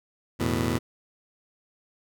15% pulse chord, E suspended fourth, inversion none, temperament just, 82.41 / 109.88 / 123.61 Hz, E2 / A2 / B2, 0 / -2 / +2 cents, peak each -23 dBFS, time 0.39-0.79 s, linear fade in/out 20 ms, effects none

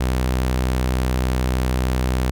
sawtooth tone, 63.4 Hz, B1, 46 cents sharp, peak -14 dBFS, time 0-2.31 s, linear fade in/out 10 ms, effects none

